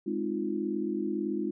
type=chord; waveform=sine; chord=F minor seventh; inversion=first; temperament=equal; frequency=207.7 / 261.6 / 311.1 / 349.2 Hz; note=Ab3 / C4 / Eb4 / F4; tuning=0 / 0 / 0 / 0 cents; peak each=-34 / -38 / -33 / -33 dBFS; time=0.06-1.51 s; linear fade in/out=10 ms; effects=none